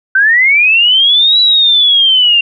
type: linear two-way sweep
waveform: sine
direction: up then down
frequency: 1515 to 3951 to 2755 Hz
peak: -5 dBFS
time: 0.15-2.41 s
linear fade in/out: 5 ms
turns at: 1.4 s
effects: none